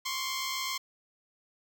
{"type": "tone pair together", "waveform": "10% pulse", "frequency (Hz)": [1051.4, 1119], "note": ["C6", "C#6"], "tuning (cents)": [8, 16], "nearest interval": "minor second", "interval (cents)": 108, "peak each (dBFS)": [-24, -30], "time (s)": [0.05, 0.78], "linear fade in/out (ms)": 10, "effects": []}